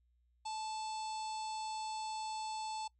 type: harmonic tone with a mistuned harmonic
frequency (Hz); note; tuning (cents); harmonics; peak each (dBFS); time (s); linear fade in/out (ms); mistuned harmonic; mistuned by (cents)
880; A5; 0; 1 / 3 / 4 / 5 / 6 / 7 / 8 / 9; -39 / -54 / -54 / -50 / -59 / -60 / -61 / -53; 0.45-2.88; 10; 1; -18
effects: noise-tail reverb RT60 0.1 s tail -23 dB re dry + added 60 Hz sine -70 dBFS peak until 2.99 s